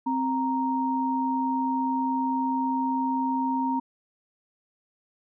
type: tone pair together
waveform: sine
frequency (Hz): 261.8 / 932.3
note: C4 / A#5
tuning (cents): +1 / 0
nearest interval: octave + minor seventh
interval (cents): 2199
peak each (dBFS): -26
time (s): 0.06-3.8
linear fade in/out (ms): 10
effects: none

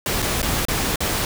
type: noise with dropouts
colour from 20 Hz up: pink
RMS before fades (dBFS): -22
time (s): 0.06-1.25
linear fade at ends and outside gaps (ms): 1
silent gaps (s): 0.221-0.225 / 0.418-0.428 / 0.652-0.684 / 0.958-1.005
effects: none

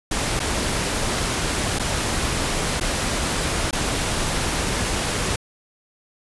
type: noise with dropouts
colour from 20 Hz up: pink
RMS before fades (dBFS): -23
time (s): 0.11-5.36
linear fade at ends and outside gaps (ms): 5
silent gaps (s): 0.394-0.4 / 1.788-1.795 / 2.8-2.809 / 3.71-3.728
effects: resampled to 24000 Hz

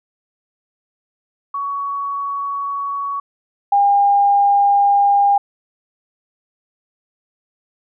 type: tone pair in turn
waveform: sine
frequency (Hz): 1122 / 805.6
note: C#6 / G5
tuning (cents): +21 / +47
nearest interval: tritone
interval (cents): 574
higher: first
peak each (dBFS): -20 / -10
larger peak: second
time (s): 1.54-3.2 / 3.72-5.38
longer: neither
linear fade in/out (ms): 5
effects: none

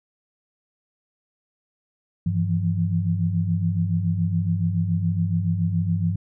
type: tone cluster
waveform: sine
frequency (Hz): 99.4 / 163.7 / 170.8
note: G2 / E3 / F3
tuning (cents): +25 / -12 / -38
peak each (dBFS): -23 / -26 / -24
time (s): 2.26-6.16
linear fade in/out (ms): 5
effects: none

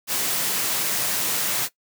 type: high-pass noise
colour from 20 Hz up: white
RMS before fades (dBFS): -24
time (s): 0.07-1.69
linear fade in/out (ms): 50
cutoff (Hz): 100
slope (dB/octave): 96
effects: noise-tail reverb RT60 0.1 s tail -18 dB re dry

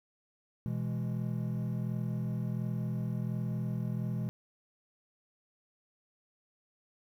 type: chord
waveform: triangle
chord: E major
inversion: second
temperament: equal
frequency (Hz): 123.47 / 164.81 / 207.7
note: B2 / E3 / G#3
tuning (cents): 0 / 0 / 0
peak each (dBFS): -32 / -35 / -36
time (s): 0.66-4.29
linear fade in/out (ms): 0
effects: 11-bit

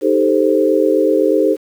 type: chord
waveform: sine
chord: A half-diminished seventh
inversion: second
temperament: equal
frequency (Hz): 311.1 / 392 / 440 / 523.3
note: Eb4 / G4 / A4 / C5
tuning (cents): 0 / 0 / 0 / 0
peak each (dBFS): -16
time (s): 0.01-1.57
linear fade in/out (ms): 50
effects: 7-bit

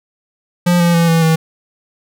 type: tone with pitch steps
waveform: square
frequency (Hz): 175.7 / 171.98 / 168.35 / 164.79 / 161.3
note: F3 / F3 / E3 / E3 / E3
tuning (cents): +11 / -26 / +37 / 0 / -37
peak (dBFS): -10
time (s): 0.66-1.36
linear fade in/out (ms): 10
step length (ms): 140
effects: none

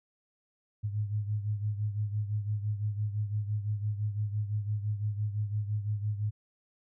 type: beating tone pair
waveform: sine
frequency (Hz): 103.83 / 109.73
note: G#2 / A2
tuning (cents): 0 / -4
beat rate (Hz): 5.9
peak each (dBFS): -30 / -36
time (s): 0.83-6.31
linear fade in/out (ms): 20
effects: none

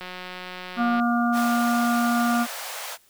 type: click train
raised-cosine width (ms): 0.3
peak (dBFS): -20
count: 181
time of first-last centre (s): 0.01-0.999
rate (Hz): 182
type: harmonic tone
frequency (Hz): 237.6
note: A#3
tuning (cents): +33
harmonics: 1 / 3 / 5 / 6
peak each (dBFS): -21 / -26 / -28 / -29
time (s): 0.76-2.47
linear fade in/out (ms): 50
type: high-pass noise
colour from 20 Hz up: pink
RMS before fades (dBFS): -34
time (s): 1.32-2.98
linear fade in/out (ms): 50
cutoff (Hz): 540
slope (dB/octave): 48
effects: white hiss -59 dBFS RMS until 3.09 s

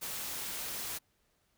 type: noise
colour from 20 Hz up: white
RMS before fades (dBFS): -39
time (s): 0.01-0.99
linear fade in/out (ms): 20
effects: pink hiss -74 dBFS RMS until 1.57 s

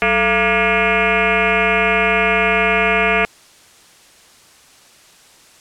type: tone with frequency modulation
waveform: sine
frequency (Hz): 1426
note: F6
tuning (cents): +36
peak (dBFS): -12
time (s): 0.02-3.25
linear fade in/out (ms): 0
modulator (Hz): 247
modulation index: 4.7
effects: white hiss -47 dBFS RMS until 5.6 s + low-pass 9000 Hz 12 dB/octave

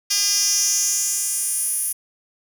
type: tone with high-pass filter sweep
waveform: 10% pulse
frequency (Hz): 404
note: G#4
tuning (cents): -48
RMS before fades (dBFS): -21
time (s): 0.1-1.93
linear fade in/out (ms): 10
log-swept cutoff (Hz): 4600 to 11000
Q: 3.2
effects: none

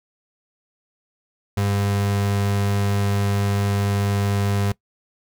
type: tone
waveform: 35% pulse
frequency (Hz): 100.5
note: G2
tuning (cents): +44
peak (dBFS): -17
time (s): 1.57-4.72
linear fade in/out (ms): 5
effects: noise-tail reverb RT60 0.1 s tail -21 dB re dry

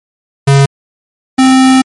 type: tone pair in turn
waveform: square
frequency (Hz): 138.59 / 261.6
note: C#3 / C4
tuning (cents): 0 / 0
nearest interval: major seventh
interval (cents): 1100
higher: second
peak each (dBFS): -4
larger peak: neither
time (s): 0.47-0.66 / 1.38-1.82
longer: second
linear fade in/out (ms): 10
effects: MP3 48 kbps

